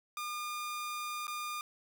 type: tone with dropouts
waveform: sawtooth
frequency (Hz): 1210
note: D#6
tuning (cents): -49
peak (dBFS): -33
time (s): 0.17-1.61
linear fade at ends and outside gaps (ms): 1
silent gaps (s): 1.269-1.279
effects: none